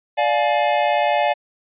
square chord, D diminished, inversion none, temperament just, 587.3 / 704.8 / 845.8 Hz, D5 / F5 / Ab5, 0 / +16 / +31 cents, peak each -21 / -21 / -21 dBFS, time 0.17-1.34 s, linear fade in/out 20 ms, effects resampled to 8000 Hz

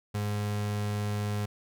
35% pulse tone, 103.83 Hz, G#2, in tune, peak -27 dBFS, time 0.14-1.46 s, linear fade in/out 10 ms, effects none

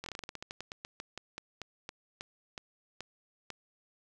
slowing click train, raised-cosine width 0.2 ms, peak -23 dBFS, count 23, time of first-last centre 0.04-3.503 s, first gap 22 ms, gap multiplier 1.16, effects none

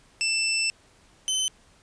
20% pulse tone pair in turn, 2661 / 3056 Hz, E7 / G7, +16 / -45 cents, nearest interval major second, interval 239 cents, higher second, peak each -18 dBFS, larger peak neither, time 0.21-0.7 / 1.28-1.48 s, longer first, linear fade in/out 0 ms, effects pink hiss -58 dBFS RMS until 1.82 s + resampled to 22050 Hz

